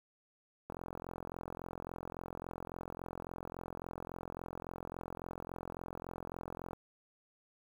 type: click train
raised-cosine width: 1 ms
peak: -28 dBFS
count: 264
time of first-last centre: 0.7-6.732 s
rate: 43.6 Hz
effects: 9-bit